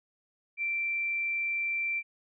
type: tone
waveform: sine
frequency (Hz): 2349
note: D7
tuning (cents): 0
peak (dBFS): -28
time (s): 0.57-2.03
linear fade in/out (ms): 50
effects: none